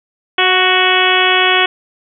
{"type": "harmonic tone with a mistuned harmonic", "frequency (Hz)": 370.6, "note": "F#4", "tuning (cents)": 3, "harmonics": [1, 2, 3, 4, 5, 6, 7, 8, 9], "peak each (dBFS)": [-18, -18, -18, -18, -18, -18, -18, -18, -18], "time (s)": [0.38, 1.66], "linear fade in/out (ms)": 5, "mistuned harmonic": 2, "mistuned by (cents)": -20, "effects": []}